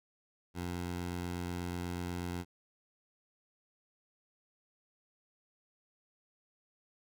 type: tone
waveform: 15% pulse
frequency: 88.2 Hz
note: F2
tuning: 18 cents sharp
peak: -30 dBFS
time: 0.54-2.45 s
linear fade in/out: 50 ms
effects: none